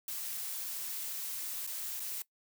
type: noise with dropouts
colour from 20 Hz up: blue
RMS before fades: -39 dBFS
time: 0.08-2.22 s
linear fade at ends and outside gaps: 2 ms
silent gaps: 1.667-1.673 / 1.997-2.001 s
effects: noise-tail reverb RT60 0.1 s tail -19 dB re dry